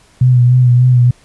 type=tone with vibrato; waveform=sine; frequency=124.5 Hz; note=B2; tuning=14 cents sharp; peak=-5 dBFS; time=0.21-1.11 s; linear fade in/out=5 ms; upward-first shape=sine; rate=3.4 Hz; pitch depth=35 cents each way; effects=pink hiss -48 dBFS RMS until 1.24 s + resampled to 24000 Hz